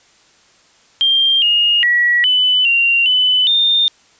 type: tone with pitch steps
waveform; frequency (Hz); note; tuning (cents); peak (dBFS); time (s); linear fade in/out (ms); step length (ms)
sine; 3184 / 2853 / 1928 / 3002 / 2764 / 3007 / 3625; G7 / F7 / B6 / F#7 / F7 / F#7 / A#7; +26 / +36 / -42 / +24 / -19 / +27 / -49; -10; 1.01-3.88; 0; 410
effects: white hiss -51 dBFS RMS until 4.19 s + resampled to 16000 Hz